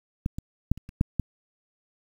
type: clicks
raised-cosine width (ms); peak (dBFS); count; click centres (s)
5; -13 / -20 / -9 / -28 / -29 / -8 / -12; 7; 0.261 / 0.385 / 0.716 / 0.776 / 0.891 / 1.011 / 1.197
effects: 8-bit